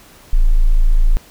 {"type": "tone", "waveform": "sine", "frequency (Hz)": 27.5, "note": "A0", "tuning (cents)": 0, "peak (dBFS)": -7, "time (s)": [0.33, 1.17], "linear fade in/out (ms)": 0, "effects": ["pink hiss -44 dBFS RMS until 1.3 s"]}